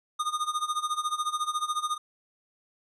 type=tone with tremolo; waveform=square; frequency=1225 Hz; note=D#6; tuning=27 cents flat; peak=-25 dBFS; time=0.19-1.98 s; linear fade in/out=10 ms; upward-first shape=sine; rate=14 Hz; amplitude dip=85%; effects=resampled to 24000 Hz